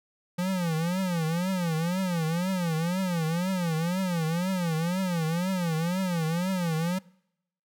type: tone with vibrato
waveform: square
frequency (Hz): 173.6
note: F3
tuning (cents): -10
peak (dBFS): -26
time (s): 0.38-6.99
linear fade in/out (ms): 10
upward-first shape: triangle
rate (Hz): 2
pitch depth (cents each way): 190
effects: noise-tail reverb RT60 0.8 s tail -25 dB re dry

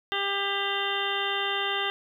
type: harmonic tone with a mistuned harmonic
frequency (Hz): 398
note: G4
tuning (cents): +26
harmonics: 1 / 2 / 3 / 4 / 5 / 7 / 8 / 9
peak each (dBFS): -34 / -34 / -34 / -34 / -34 / -34 / -34 / -34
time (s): 0.12-1.9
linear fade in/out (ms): 0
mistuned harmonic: 8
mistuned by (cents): -29
effects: 10-bit

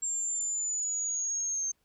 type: linear sweep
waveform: sine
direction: down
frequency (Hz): 7430 to 6320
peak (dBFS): -29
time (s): 0.02-1.72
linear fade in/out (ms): 10
effects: pink hiss -74 dBFS RMS until 1.84 s

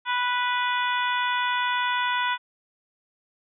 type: harmonic tone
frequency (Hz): 492.7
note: B4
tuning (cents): -4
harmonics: 2 / 3 / 4 / 5 / 6 / 7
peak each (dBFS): -25 / -28 / -32 / -34 / -36 / -33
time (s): 0.05-2.38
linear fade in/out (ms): 50
effects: none

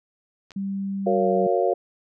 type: clicks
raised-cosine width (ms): 0.2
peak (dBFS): -28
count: 2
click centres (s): 0.507 / 0.518
type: tone with pitch glide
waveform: sine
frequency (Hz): 196.1 to 189.64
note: G3 to F#3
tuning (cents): +1 to +43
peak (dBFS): -25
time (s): 0.56-1.47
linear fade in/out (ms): 5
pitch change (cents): -58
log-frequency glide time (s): 1.12-1.28
type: chord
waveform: sine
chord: Gb major seventh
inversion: none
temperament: just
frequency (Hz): 370 / 462.5 / 555 / 693.7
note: Gb4 / Bb4 / Db5 / F5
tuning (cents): 0 / -14 / +2 / -12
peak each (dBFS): -24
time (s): 1.06-1.74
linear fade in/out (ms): 10
effects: none

